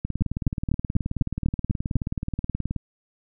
two click trains, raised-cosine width 5 ms, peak -9 / -14 dBFS, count 8 / 52, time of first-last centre 0.22-1.957 / 0.05-2.763 s, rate 4.03 / 18.8 Hz, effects none

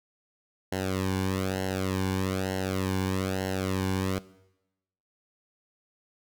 sawtooth tone with flanger, 94.7 Hz, F#2, 41 cents sharp, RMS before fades -29 dBFS, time 0.72-4.19 s, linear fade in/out 5 ms, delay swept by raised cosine 0.83 to 1.57 ms, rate 1.1 Hz, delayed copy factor -1, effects noise-tail reverb RT60 0.9 s tail -19 dB re dry

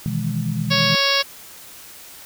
sine chord, E major seventh, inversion second, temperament equal, 123.47 / 155.56 / 164.81 / 207.7 Hz, B2 / D#3 / E3 / G#3, 0 / 0 / 0 / 0 cents, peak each -26 dBFS, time 0.06-0.95 s, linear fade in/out 0 ms
harmonic tone, 554.4 Hz, C#5, in tune, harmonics 1 / 2 / 3 / 4 / 5 / 6 / 7 / 8 / 9 / 10, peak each -25 / -25 / -25 / -25 / -25 / -25 / -25 / -25 / -25 / -25 dBFS, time 0.7-1.23 s, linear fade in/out 20 ms
effects white hiss -41 dBFS RMS until 2.25 s

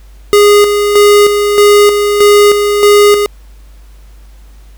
square tone with tremolo, 411.7 Hz, G#4, 15 cents flat, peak -3 dBFS, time 0.33-3.26 s, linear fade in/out 0 ms, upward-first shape square, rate 1.6 Hz, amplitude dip 50%, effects added 50 Hz sine -33 dBFS peak until 4.77 s + pink hiss -48 dBFS RMS until 4.77 s

